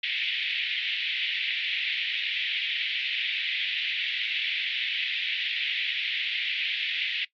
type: band-pass noise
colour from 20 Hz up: white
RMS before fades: -29 dBFS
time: 0.03-7.25 s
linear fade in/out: 5 ms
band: 2000 to 3500 Hz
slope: 48 dB/octave
effects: noise-tail reverb RT60 0.1 s tail -19 dB re dry + MP3 64 kbps